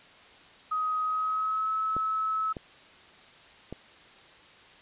sine tone with pitch glide, 1259 to 1296.6 Hz, D#6 to E6, +20 to -29 cents, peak -26 dBFS, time 0.71-2.53 s, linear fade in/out 10 ms, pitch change +51 cents, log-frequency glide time 1.03-1.72 s
clicks, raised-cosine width 2 ms, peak -23 dBFS, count 3, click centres 1.966 / 2.568 / 3.726 s
effects white hiss -53 dBFS RMS until 4.81 s + resampled to 8000 Hz

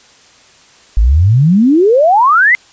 sine exponential sweep, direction up, 49 to 2100 Hz, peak -5 dBFS, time 0.97-2.55 s, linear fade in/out 0 ms, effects white hiss -44 dBFS RMS until 2.72 s + resampled to 16000 Hz

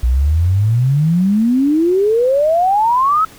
sine exponential sweep, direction up, 58.27 to 1318.5 Hz, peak -10 dBFS, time 0.03-3.25 s, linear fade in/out 5 ms, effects pink hiss -41 dBFS RMS until 3.38 s

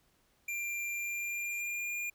square tone with pitch glide, 2378 to 2413 Hz, D7 to D7, +21 to +46 cents, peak -35 dBFS, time 0.48-2.1 s, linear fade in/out 5 ms, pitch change +25 cents, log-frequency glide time 0.9-1.95 s, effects pink hiss -71 dBFS RMS until 2.14 s

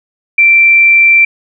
sine tone, 2349 Hz, D7, in tune, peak -3 dBFS, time 0.38-1.25 s, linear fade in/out 5 ms, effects none

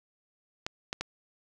clicks, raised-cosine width 0.2 ms, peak -15 dBFS, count 3, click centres 0.665 / 0.929 / 1.01 s, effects none

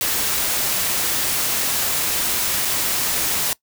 white noise with dropouts, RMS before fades -21 dBFS, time 0.01-3.53 s, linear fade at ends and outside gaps 0 ms, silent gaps 2.65-2.654 s, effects noise-tail reverb RT60 0.1 s tail -21 dB re dry

